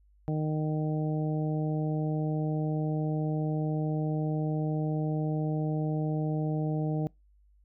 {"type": "harmonic tone", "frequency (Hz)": 154.1, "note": "D#3", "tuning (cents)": -16, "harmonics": [1, 2, 3, 4, 5], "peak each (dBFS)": [-28, -34, -38, -40, -42], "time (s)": [0.28, 7.07], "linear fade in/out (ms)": 0, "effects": ["noise-tail reverb RT60 0.2 s tail -25 dB re dry", "added 50 Hz sine -59 dBFS peak until 7.64 s"]}